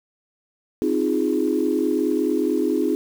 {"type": "chord", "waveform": "sine", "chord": "F minor seventh", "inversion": "second", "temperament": "equal with one note detuned", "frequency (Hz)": [261.6, 311.1, 350.4, 415.3], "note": ["C4", "Eb4", "F4", "Ab4"], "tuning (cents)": [0, 0, 6, 0], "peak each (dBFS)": [-24, -22, -24, -24], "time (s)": [0.82, 2.95], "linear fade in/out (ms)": 0, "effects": ["tanh soft clip ceiling -8 dBFS", "7-bit"]}